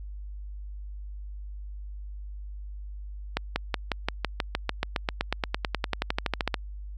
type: accelerating click train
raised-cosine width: 0.3 ms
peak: -9 dBFS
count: 28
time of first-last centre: 3.37-6.542 s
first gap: 190 ms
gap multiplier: 0.96
effects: added 50 Hz sine -36 dBFS peak until 6.97 s